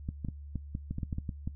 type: clicks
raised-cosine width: 5 ms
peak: -22 dBFS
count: 12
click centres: 0.089 / 0.248 / 0.286 / 0.557 / 0.751 / 0.91 / 0.984 / 1.032 / 1.128 / 1.184 / 1.292 / 1.475 s
effects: noise-tail reverb RT60 0.1 s tail -18 dB re dry + added 72 Hz sine -42 dBFS peak until 1.55 s